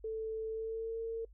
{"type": "tone with pitch glide", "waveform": "sine", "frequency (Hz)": [441.7, 453.9], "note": ["A4", "A#4"], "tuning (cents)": [7, -46], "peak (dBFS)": -35, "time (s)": [0.04, 1.25], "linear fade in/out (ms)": 5, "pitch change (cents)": 47, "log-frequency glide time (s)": [0.48, 0.99], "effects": ["noise-tail reverb RT60 0.1 s tail -24 dB re dry", "added 50 Hz sine -55 dBFS peak until 1.33 s"]}